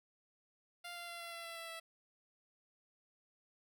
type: tone with pitch steps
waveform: 10% pulse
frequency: 698 / 692.4 / 686.8 / 681.3 / 675.8 / 670.3 / 664.9 / 659.6 Hz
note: F5 / F5 / F5 / F5 / E5 / E5 / E5 / E5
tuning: -1 / -15 / -29 / -43 / +43 / +29 / +15 / +1 cents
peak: -37 dBFS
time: 0.84-1.8 s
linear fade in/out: 10 ms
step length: 120 ms
effects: none